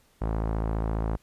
sawtooth tone with low-pass filter, 54.7 Hz, A1, 9 cents flat, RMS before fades -28 dBFS, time 0.21-1.17 s, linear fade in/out 10 ms, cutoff 1000 Hz, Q 1.2, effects pink hiss -63 dBFS RMS until 1.22 s + resampled to 32000 Hz

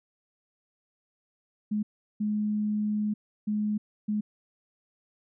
sine tone bursts at uneven times, 210.7 Hz, G#3, 25 cents sharp, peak -25 dBFS, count 4, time 1.71-1.83 / 2.2-3.14 / 3.47-3.78 / 4.08-4.21 s, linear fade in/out 10 ms, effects none

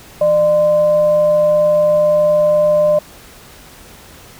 sine tone with frequency modulation, 601 Hz, D5, 40 cents sharp, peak -9 dBFS, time 0.21-2.99 s, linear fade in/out 5 ms, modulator 434 Hz, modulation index 0.24, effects pink hiss -40 dBFS RMS until 4.39 s

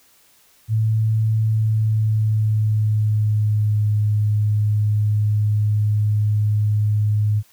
sine tone with pitch glide, 110 to 105.4 Hz, A2 to G#2, 0 to +26 cents, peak -15 dBFS, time 0.68-7.43 s, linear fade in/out 50 ms, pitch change -74 cents, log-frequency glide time 1.37-3.91 s, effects white hiss -55 dBFS RMS until 7.52 s

